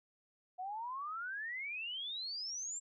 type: exponential sweep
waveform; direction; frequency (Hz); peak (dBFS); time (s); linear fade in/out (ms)
sine; up; 716 to 7550; -39; 0.58-2.8; 20
effects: none